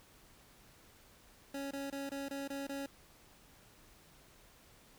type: tone bursts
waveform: 25% pulse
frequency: 277.2 Hz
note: C#4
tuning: in tune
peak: -35 dBFS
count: 7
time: 1.54-2.862 s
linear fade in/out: 5 ms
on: 170 ms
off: 22 ms
effects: pink hiss -62 dBFS RMS until 4.98 s